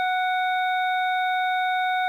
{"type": "harmonic tone with a mistuned harmonic", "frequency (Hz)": 738, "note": "F#5", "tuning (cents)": -5, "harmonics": [1, 2, 3, 5], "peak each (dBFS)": [-22, -28, -32, -36], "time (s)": [0, 2.08], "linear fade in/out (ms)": 0, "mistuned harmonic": 3, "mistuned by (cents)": 17, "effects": ["9-bit"]}